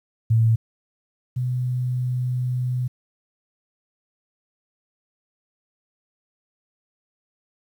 sine tone pair in turn, 113.2 / 125.53 Hz, A2 / B2, +50 / +29 cents, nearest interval major second, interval 179 cents, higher second, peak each -14 / -21 dBFS, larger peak first, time 0.3-0.56 / 1.36-2.88 s, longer second, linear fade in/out 10 ms, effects 9-bit

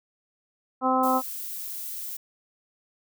harmonic tone, 258.9 Hz, C4, 18 cents flat, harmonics 1 / 2 / 3 / 4 / 5, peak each -26 / -28 / -25 / -26 / -27 dBFS, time 0.81-1.22 s, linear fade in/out 50 ms
violet noise, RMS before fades -35 dBFS, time 1.03-2.17 s, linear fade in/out 5 ms
effects none

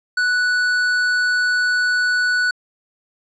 sine tone with hard clipping, 1480 Hz, F#6, in tune, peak -17 dBFS, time 0.17-2.51 s, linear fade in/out 5 ms, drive 10 dB, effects low-pass 7000 Hz 12 dB/octave

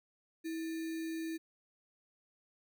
sine tone with sample-and-hold, 324.6 Hz, E4, 27 cents flat, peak -36 dBFS, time 0.44-1.38 s, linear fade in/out 20 ms, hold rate 2100 Hz, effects none

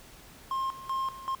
triangle tone with tremolo, 1064 Hz, C6, 29 cents sharp, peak -26 dBFS, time 0.51-1.35 s, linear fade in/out 2 ms, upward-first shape square, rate 2.6 Hz, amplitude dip 80%, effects pink hiss -52 dBFS RMS until 1.4 s

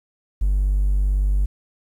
triangle tone, 49 Hz, G1, in tune, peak -13 dBFS, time 0.41-1.46 s, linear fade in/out 10 ms, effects tanh soft clip ceiling -11 dBFS + 9-bit

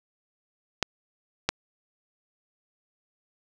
clicks, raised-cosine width 0.2 ms, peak -5 dBFS, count 2, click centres 0.827 / 1.49 s, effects none

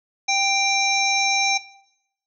harmonic tone, 787 Hz, G5, 7 cents sharp, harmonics 1 / 3 / 5 / 7 / 8, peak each -23 / -21 / -27 / -28 / -26 dBFS, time 0.28-1.58 s, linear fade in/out 10 ms, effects noise-tail reverb RT60 0.8 s tail -18 dB re dry

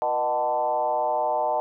sine tone with frequency modulation, 748 Hz, F#5, 19 cents sharp, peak -21 dBFS, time 0.02-1.6 s, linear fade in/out 0 ms, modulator 134 Hz, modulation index 1.5, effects none

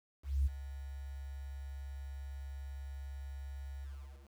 sine tone with ADSR envelope, 68.8 Hz, C#2, 12 cents flat, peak -25 dBFS, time 0.23-4.32 s, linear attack 230 ms, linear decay 22 ms, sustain -16 dB, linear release 480 ms, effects tanh soft clip ceiling -23 dBFS + 10-bit

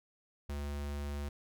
square tone, 72 Hz, D2, 34 cents flat, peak -37 dBFS, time 0.49-1.29 s, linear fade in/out 5 ms, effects none

